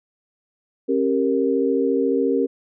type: chord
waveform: sine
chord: G diminished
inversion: second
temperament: equal with one note detuned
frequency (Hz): 270.4 / 392 / 466.2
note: Db4 / G4 / Bb4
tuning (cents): -43 / 0 / 0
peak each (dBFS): -21 / -22 / -21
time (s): 0.88-2.47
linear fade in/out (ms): 20
effects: none

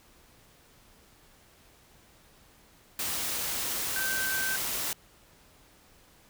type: tone in noise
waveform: sine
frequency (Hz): 1548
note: G6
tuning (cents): -22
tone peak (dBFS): -30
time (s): 3.96-4.56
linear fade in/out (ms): 2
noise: white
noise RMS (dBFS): -32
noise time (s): 2.99-4.93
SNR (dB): -1
effects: pink hiss -59 dBFS RMS until 6.29 s

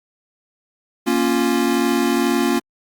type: chord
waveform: square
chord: Bb minor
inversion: none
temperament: equal with one note detuned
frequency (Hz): 235 / 277.2 / 349.2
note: Bb3 / Db4 / F4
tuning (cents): +14 / 0 / 0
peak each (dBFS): -21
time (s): 1.06-2.6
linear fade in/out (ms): 20
effects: Opus 48 kbps

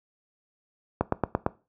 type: click train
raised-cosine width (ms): 1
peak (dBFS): -8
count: 5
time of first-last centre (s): 1.01-1.464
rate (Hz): 8.81
effects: noise-tail reverb RT60 0.3 s tail -19 dB re dry + high-pass 60 Hz 12 dB/octave

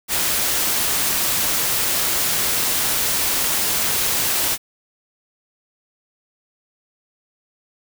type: noise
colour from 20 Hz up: white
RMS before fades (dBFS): -20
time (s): 0.08-4.58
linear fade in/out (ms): 50
effects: none

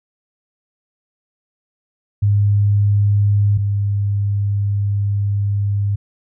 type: tone pair in turn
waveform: sine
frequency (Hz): 102.2 / 101.2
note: G#2 / G#2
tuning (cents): -27 / -44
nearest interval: unison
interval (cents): 17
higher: first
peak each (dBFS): -11 / -15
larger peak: first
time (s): 2.22-3.58 / 3.58-5.96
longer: second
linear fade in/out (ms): 10
effects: none

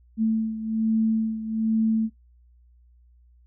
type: beating tone pair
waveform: sine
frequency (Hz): 221.2 / 222.4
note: A3 / A3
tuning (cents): +9 / +19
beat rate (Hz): 1.2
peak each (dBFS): -22 / -27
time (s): 0.17-2.1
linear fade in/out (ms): 50
effects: noise-tail reverb RT60 0.1 s tail -19 dB re dry + added 60 Hz sine -53 dBFS peak until 3.46 s

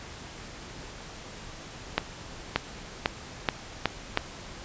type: accelerating click train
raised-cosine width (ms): 0.3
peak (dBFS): -6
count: 6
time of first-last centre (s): 1.98-4.174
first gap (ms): 580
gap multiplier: 0.86
effects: pink hiss -43 dBFS RMS until 4.64 s + resampled to 16000 Hz

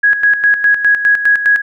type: tone with tremolo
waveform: sine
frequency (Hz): 1661.2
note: G#6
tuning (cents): 0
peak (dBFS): -6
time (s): 0.03-1.62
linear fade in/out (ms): 10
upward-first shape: square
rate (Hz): 4.9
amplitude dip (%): 65
effects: none

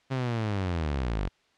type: linear sweep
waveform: sawtooth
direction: down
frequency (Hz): 134.8 to 43.65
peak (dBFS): -23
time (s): 0.1-1.29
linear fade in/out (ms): 20
effects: white hiss -66 dBFS RMS until 1.57 s + low-pass 4000 Hz 12 dB/octave

